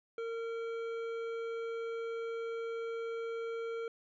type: tone with hard clipping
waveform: sine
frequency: 458.4 Hz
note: A#4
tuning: 29 cents flat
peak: -38 dBFS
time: 0.18-3.88 s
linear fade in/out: 2 ms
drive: 11 dB
effects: resampled to 16000 Hz